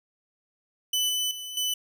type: tone with level steps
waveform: sawtooth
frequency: 2999 Hz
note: F#7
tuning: 23 cents sharp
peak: -20 / -22 / -32 / -22 dBFS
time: 0.93-1.74 s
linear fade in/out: 5 ms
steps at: 1.09 / 1.31 / 1.57 s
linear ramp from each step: 2 ms
effects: none